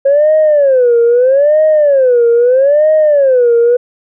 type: tone with vibrato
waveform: sine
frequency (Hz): 540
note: C#5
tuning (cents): -45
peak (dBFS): -4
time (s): 0.05-3.77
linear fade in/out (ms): 10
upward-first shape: sine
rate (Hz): 0.78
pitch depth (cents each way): 250
effects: tanh soft clip ceiling -2 dBFS